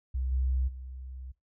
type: tone with level steps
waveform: sine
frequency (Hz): 64.4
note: C2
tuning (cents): -27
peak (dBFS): -28 / -25 / -39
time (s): 0.14-1.32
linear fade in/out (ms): 10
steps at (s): 0.31 / 0.67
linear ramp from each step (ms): 20
effects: noise-tail reverb RT60 0.2 s tail -22 dB re dry